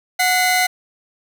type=tone pair together; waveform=sawtooth; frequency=733.3 / 2048 Hz; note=F#5 / C7; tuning=-16 / -38 cents; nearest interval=octave + tritone; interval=1778 cents; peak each=-13 / -14 dBFS; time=0.19-0.67 s; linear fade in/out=10 ms; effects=none